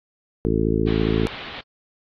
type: harmonic tone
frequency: 54.8 Hz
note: A1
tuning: 6 cents flat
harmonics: 1 / 2 / 3 / 4 / 5 / 6 / 7 / 8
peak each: -26 / -26 / -26 / -26 / -26 / -26 / -26 / -26 dBFS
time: 0.45-1.27 s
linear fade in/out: 0 ms
type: low-pass noise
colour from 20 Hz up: white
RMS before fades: -36 dBFS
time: 0.87-1.61 s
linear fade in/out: 5 ms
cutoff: 3900 Hz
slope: 48 dB/octave
effects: AAC 32 kbps